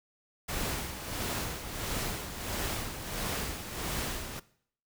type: noise with tremolo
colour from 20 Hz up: pink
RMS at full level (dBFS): -33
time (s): 0.48-4.4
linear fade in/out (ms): 10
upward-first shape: sine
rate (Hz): 1.5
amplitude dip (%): 60
effects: noise-tail reverb RT60 0.6 s tail -19 dB re dry